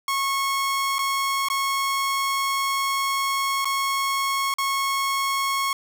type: tone with dropouts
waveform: sawtooth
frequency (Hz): 1095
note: C#6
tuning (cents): -22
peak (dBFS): -18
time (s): 0.08-5.73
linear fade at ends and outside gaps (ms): 2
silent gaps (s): 0.984-0.99 / 1.486-1.5 / 3.646-3.654 / 4.54-4.584
effects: none